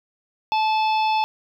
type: harmonic tone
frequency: 870 Hz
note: A5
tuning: 20 cents flat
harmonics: 1 / 3 / 4 / 5 / 6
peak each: -18 / -28 / -33 / -36 / -38 dBFS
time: 0.52-1.24 s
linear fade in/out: 0 ms
effects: 9-bit